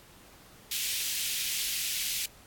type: high-pass noise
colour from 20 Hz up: pink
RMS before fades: -32 dBFS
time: 0.71-2.26 s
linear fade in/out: 5 ms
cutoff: 2500 Hz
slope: 24 dB/octave
effects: pink hiss -55 dBFS RMS until 2.46 s + AAC 64 kbps